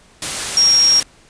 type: tone in noise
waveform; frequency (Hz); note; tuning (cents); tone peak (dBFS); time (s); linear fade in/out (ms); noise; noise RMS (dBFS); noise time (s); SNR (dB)
sine; 5588; F8; 0; -9; 0.57-1; 2; white; -22; 0.22-1.03; +10
effects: pink hiss -49 dBFS RMS until 1.29 s + resampled to 22050 Hz